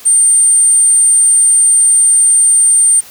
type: tone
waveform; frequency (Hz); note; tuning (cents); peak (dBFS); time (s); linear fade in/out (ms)
sine; 8870; C#9; 0; -3; 0.05-3.01; 20
effects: tanh soft clip ceiling -4 dBFS + white hiss -36 dBFS RMS until 3.1 s